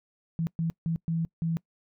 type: tone bursts at uneven times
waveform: sine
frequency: 164.81 Hz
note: E3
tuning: in tune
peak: -25 dBFS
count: 5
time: 0.39-0.47 / 0.59-0.7 / 0.86-0.96 / 1.08-1.25 / 1.42-1.57 s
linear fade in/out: 0 ms
effects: noise-tail reverb RT60 0.1 s tail -23 dB re dry